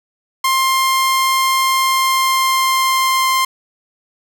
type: tone with pitch glide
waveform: sawtooth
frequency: 1057 to 1050.3 Hz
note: C6 to C6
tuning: +17 to +6 cents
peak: -9 dBFS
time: 0.44-3.45 s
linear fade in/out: 5 ms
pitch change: -11 cents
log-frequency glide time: 1.78-3.34 s
effects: none